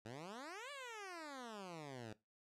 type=exponential two-way sweep; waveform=10% pulse; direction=up then down; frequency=103.9 to 589 to 103.9 Hz; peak=-40 dBFS; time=0.05-2.13 s; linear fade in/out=5 ms; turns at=0.71 s; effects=noise-tail reverb RT60 0.2 s tail -18 dB re dry + low-pass 8000 Hz 12 dB/octave